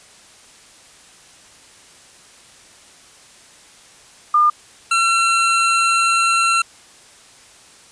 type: tone pair in turn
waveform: sine / 25% pulse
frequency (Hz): 1207 / 1354.8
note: D6 / E6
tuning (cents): +47 / +47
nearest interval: major second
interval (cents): 200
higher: second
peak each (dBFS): -10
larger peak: neither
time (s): 4.34-4.5 / 4.91-6.62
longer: second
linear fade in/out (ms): 5
effects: white hiss -46 dBFS RMS until 7.91 s + resampled to 22050 Hz